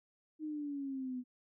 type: exponential sweep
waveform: sine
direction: down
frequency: 312.8 to 246.9 Hz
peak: -37 dBFS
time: 0.39-1.24 s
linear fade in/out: 50 ms
effects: none